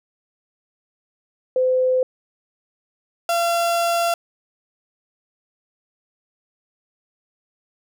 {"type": "tone pair in turn", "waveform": ["sine", "35% pulse"], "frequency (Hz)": [512, 683.4], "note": ["C5", "F5"], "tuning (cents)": [-38, -38], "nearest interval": "perfect fourth", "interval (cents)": 500, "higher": "second", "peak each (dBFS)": [-15, -16], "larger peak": "first", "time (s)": [[1.56, 2.03], [3.29, 4.14]], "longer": "second", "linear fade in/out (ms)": 2, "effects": []}